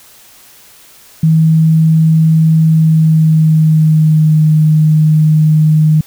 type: tone with pitch glide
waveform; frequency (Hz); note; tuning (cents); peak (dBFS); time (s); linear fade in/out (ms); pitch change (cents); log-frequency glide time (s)
sine; 159.9 to 154.99; D#3 to D#3; +48 to -6; -5; 1.23-6.01; 5; -54; 2.63-4.43
effects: white hiss -41 dBFS RMS until 6.06 s